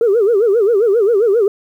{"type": "tone with vibrato", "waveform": "sine", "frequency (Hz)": 430.9, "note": "A4", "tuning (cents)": -36, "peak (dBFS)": -8, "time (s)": [0.01, 1.48], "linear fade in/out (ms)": 2, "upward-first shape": "sine", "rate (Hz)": 7.5, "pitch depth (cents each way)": 200, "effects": ["tanh soft clip ceiling -6 dBFS", "8-bit"]}